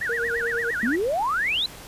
sine tone with vibrato, 1661.2 Hz, G#6, in tune, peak -24 dBFS, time 0.01-0.96 s, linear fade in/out 5 ms, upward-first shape sine, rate 8.8 Hz, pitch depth 270 cents each way
sine tone with tremolo, 466.2 Hz, A#4, in tune, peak -25 dBFS, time 0.09-0.71 s, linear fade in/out 5 ms, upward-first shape sine, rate 8.8 Hz, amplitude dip 55%
sine exponential sweep, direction up, 214.6 to 4130 Hz, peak -21 dBFS, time 0.83-1.66 s, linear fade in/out 2 ms
effects pink hiss -42 dBFS RMS until 1.87 s + resampled to 32000 Hz

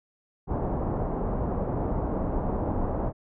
pink low-pass noise, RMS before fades -28 dBFS, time 0.47-3.13 s, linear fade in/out 50 ms, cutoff 910 Hz, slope 24 dB/octave, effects none

